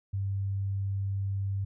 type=tone; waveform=sine; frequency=98.2 Hz; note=G2; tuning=4 cents sharp; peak=-28 dBFS; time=0.13-1.65 s; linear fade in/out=10 ms; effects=none